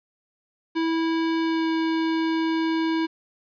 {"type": "tone with pitch glide", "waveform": "square", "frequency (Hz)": [326.9, 324.3], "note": ["E4", "E4"], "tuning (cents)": [-14, -28], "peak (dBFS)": -22, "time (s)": [0.75, 3.07], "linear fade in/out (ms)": 20, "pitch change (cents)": -14, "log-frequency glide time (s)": [1.41, 1.69], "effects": ["resampled to 11025 Hz", "9-bit"]}